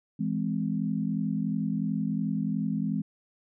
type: chord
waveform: sine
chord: E augmented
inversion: none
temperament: equal with one note detuned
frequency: 164.81 / 207.7 / 258.6 Hz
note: E3 / G#3 / B#3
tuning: 0 / 0 / -20 cents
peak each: -31 / -29 / -32 dBFS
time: 0.19-3.02 s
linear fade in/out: 10 ms
effects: none